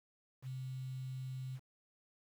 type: tone with quantisation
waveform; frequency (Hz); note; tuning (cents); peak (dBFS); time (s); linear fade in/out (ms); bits
sine; 130.2; C3; -8; -40; 0.42-1.6; 50; 10
effects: none